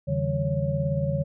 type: tone cluster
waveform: sine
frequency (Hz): 85.3 / 142.6 / 160.2 / 194.3 / 556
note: F2 / C#3 / E3 / G3 / C#5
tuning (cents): -40 / +49 / -49 / -15 / +5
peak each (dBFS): -34 / -26 / -29 / -34 / -29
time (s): 0.07-1.24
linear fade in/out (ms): 20
effects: none